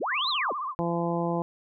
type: linear two-way sweep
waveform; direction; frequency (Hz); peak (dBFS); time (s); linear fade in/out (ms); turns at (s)
sine; up then down; 156.4 to 4186 to 156.4; -26; 0-0.53; 20; 0.29
type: tone with vibrato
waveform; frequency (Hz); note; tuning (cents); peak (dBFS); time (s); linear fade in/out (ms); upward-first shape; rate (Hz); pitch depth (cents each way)
sine; 1115; C#6; +10; -29; 0.08-0.75; 50; sine; 15; 150
type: harmonic tone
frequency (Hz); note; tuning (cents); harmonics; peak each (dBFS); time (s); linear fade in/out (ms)
170.4; F3; -42; 1 / 2 / 3 / 4 / 5 / 6; -29 / -31 / -32 / -34 / -34 / -36; 0.79-1.42; 0
effects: none